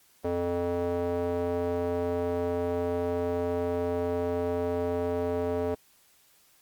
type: tone with band-pass filter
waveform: square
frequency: 87.1 Hz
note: F2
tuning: 4 cents flat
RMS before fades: -29 dBFS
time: 0.24-5.75 s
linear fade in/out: 10 ms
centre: 500 Hz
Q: 2.5
effects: white hiss -62 dBFS RMS until 6.61 s + Opus 48 kbps